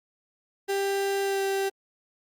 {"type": "tone with pitch glide", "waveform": "35% pulse", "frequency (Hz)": [394.8, 390.5], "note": ["G4", "G4"], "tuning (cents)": [12, -7], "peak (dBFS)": -23, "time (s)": [0.68, 1.7], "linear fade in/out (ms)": 20, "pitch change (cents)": -19, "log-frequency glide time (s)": [1.23, 1.42], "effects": ["Opus 48 kbps"]}